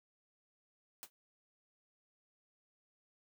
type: noise with exponential decay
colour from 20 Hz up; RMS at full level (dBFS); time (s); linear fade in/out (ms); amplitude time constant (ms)
white; -43; 1.03-1.1; 0; 15
effects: high-pass 150 Hz 12 dB/octave